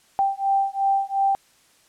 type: beating tone pair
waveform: sine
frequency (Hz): 784 / 786.8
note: G5 / G5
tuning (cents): 0 / +6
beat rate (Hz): 2.8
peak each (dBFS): -22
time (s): 0.19-1.35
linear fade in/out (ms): 0
effects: white hiss -58 dBFS RMS until 1.88 s + low-pass 10000 Hz 12 dB/octave